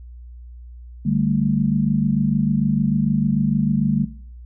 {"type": "chord", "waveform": "sine", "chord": "D suspended fourth", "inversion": "none", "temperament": "equal with one note detuned", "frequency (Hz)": [146.83, 196, 222.7], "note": ["D3", "G3", "A3"], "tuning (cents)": [0, 0, 21], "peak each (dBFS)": -21, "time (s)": [1.05, 4.05], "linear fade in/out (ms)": 10, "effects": ["noise-tail reverb RT60 0.6 s tail -19 dB re dry", "added 60 Hz sine -36 dBFS peak until 4.45 s"]}